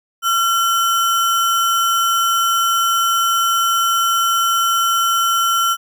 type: tone with sample-and-hold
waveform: sine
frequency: 1365 Hz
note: F6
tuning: 40 cents flat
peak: -13 dBFS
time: 0.22-5.77 s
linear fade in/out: 50 ms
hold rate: 4410 Hz
effects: none